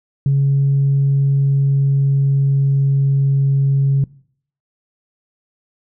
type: tone with pitch glide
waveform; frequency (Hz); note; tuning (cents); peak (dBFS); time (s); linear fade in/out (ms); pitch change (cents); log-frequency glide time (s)
sine; 138.59 to 137.63; C#3 to C#3; 0 to -12; -10; 0.26-4.04; 2; -12; 0.82-3.44
effects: noise-tail reverb RT60 0.6 s tail -23 dB re dry + tanh soft clip ceiling -8 dBFS